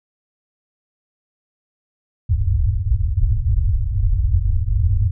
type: low-pass noise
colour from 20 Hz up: white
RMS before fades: -17 dBFS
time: 2.29-5.11 s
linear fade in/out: 10 ms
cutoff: 110 Hz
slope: 96 dB/octave
effects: none